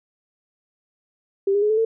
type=tone with pitch steps; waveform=sine; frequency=393.5 / 406.9 / 420.8 / 435.1 / 449.9 Hz; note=G4 / G#4 / G#4 / A4 / A4; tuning=+7 / -35 / +23 / -19 / +39 cents; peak=-16 dBFS; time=1.47-1.85 s; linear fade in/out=5 ms; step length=76 ms; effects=none